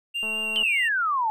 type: tone with vibrato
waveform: triangle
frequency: 2775 Hz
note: F7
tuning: 12 cents flat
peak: -24 dBFS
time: 0.14-0.89 s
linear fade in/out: 20 ms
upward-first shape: sine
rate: 4.9 Hz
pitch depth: 13 cents each way
type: click train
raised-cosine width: 1 ms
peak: -27 dBFS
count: 88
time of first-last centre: 0.23-0.629 s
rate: 218 Hz
type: exponential sweep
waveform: sine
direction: down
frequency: 3134 to 848 Hz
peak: -21 dBFS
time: 0.56-1.3 s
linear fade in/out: 0 ms
effects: none